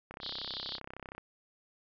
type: click train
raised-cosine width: 0.5 ms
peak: -28 dBFS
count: 36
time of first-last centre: 0.11-1.18 s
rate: 32.7 Hz
type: band-pass noise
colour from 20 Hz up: white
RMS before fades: -41 dBFS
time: 0.2-0.8 s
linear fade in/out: 50 ms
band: 3100 to 4700 Hz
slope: 96 dB/octave
effects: none